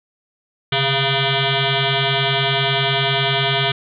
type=tone with frequency modulation; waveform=sine; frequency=1512 Hz; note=F#6; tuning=37 cents sharp; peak=-15 dBFS; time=0.72-3.72 s; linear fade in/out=5 ms; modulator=274 Hz; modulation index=7.7; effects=none